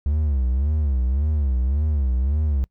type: tone with vibrato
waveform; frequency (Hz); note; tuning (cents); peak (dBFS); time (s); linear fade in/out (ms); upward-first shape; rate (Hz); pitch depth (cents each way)
triangle; 69.3; C#2; 0; -16; 0.06-2.64; 0; sine; 1.8; 190
effects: noise-tail reverb RT60 0.1 s tail -25 dB re dry